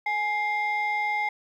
sine tone pair together, 836 / 2107 Hz, G#5 / C7, +11 / +12 cents, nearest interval octave + major third, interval 1601 cents, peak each -25 dBFS, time 0.06-1.29 s, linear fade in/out 5 ms, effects tanh soft clip ceiling -20 dBFS + 10-bit

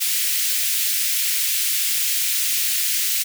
white high-pass noise, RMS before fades -21 dBFS, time 0-3.24 s, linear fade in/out 20 ms, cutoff 2000 Hz, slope 24 dB/octave, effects none

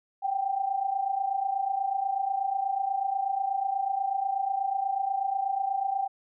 sine tone pair together, 758.8 / 787 Hz, F#5 / G5, +43 / +7 cents, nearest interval minor second, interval 64 cents, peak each -31 / -27 dBFS, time 0.22-6.08 s, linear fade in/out 20 ms, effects none

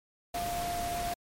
sine tone in noise, 698.5 Hz, F5, in tune, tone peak -32 dBFS, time 0.34-1.14 s, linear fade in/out 5 ms, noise pink, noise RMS -38 dBFS, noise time 0.34-1.14 s, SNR +3 dB, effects MP3 64 kbps

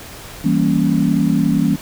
sine chord, E diminished seventh, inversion none, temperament equal, 164.81 / 196 / 233.1 / 277.2 Hz, E3 / G3 / Bb3 / Db4, 0 / 0 / 0 / 0 cents, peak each -18 dBFS, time 0.44-1.76 s, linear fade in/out 10 ms, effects pink hiss -35 dBFS RMS until 1.81 s

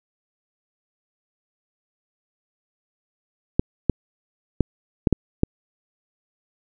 clicks, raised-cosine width 3 ms, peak -3 dBFS, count 6, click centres 3.595 / 3.897 / 4.607 / 5.072 / 5.127 / 5.434 s, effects none

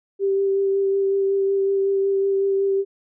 sine tone with vibrato, 392 Hz, G4, in tune, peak -17 dBFS, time 0.19-2.85 s, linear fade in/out 50 ms, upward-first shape sine, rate 5.4 Hz, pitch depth 13 cents each way, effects none

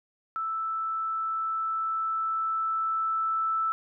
sine tone with level ramp, 1319 Hz, E6, 1 cent sharp, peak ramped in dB -28 to -24 dBFS, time 0.36-3.72 s, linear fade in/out 0 ms, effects none

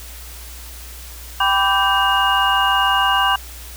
sine tone cluster, 783 / 996 / 1162 / 1565 / 2851 Hz, G5 / B5 / D6 / G6 / F7, -2 / +14 / -19 / -3 / +35 cents, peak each -20 dBFS, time 1.4-3.36 s, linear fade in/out 5 ms, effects added 60 Hz sine -35 dBFS peak until 3.76 s + white hiss -38 dBFS RMS until 3.76 s

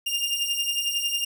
sawtooth beating tone pair, 2800 / 2811 Hz, F7 / F7, +4 / +11 cents, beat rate 11 Hz, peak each -25 / -23 dBFS, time 0.06-1.25 s, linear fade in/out 10 ms, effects none

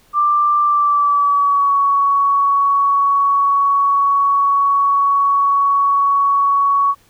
sine tone with pitch glide, 1182 to 1119.5 Hz, D6 to C#6, +11 to +17 cents, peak -11 dBFS, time 0.13-6.95 s, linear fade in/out 50 ms, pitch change -94 cents, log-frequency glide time 0.62-1.76 s, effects pink hiss -53 dBFS RMS until 7.09 s

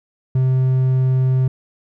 triangle tone, 129.9 Hz, C3, 12 cents flat, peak -11 dBFS, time 0.35-1.48 s, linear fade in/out 5 ms, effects none

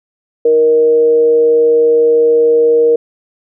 sine tone with frequency modulation, 469.6 Hz, A#4, 13 cents sharp, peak -6 dBFS, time 0.45-2.96 s, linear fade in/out 5 ms, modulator 154 Hz, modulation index 0.25, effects none

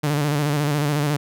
sawtooth tone with vibrato, 146.83 Hz, D3, in tune, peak -15 dBFS, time 0.03-1.17 s, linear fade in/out 10 ms, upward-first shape square, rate 14 Hz, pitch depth 50 cents each way, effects none

